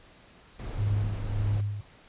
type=noise; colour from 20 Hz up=brown; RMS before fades=-35 dBFS; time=0.59-1.61 s; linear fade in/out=5 ms
type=tone with tremolo; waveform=sine; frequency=102.6 Hz; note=G#2; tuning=21 cents flat; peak=-23 dBFS; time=0.78-1.81 s; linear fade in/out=5 ms; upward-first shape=sine; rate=1.7 Hz; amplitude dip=70%
effects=pink hiss -55 dBFS RMS until 2.08 s + resampled to 8000 Hz